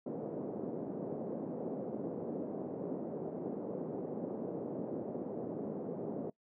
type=band-pass noise; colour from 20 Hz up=white; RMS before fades=-40 dBFS; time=0.06-6.3 s; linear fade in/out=5 ms; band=160 to 520 Hz; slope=24 dB/octave; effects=noise-tail reverb RT60 0.1 s tail -22 dB re dry